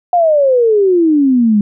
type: exponential sweep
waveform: sine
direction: down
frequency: 722 to 201.3 Hz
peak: -7 dBFS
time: 0.13-1.61 s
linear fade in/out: 2 ms
effects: none